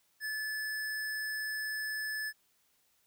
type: tone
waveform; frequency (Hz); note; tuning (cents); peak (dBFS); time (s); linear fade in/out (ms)
square; 1732; A6; -28; -35; 0.2-2.33; 50
effects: white hiss -72 dBFS RMS until 3.06 s